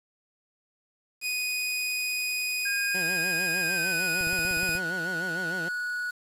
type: tone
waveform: sawtooth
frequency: 2489 Hz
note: D#7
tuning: in tune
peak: -24 dBFS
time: 1.21-4.8 s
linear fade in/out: 50 ms
type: tone with pitch glide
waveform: triangle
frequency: 1616 to 1464.9 Hz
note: G#6 to F#6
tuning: -48 to -18 cents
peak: -27 dBFS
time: 2.65-6.11 s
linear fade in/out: 10 ms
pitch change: -170 cents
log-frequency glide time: 3.61-4.07 s
type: tone with vibrato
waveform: 15% pulse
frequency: 174.61 Hz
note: F3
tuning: in tune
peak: -28 dBFS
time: 2.94-5.69 s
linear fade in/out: 10 ms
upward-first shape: sine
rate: 6.6 Hz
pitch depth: 140 cents each way
type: click train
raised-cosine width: 5 ms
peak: -28 dBFS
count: 10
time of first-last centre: 4.21-4.752 s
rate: 16.6 Hz
effects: resampled to 32000 Hz + 8-bit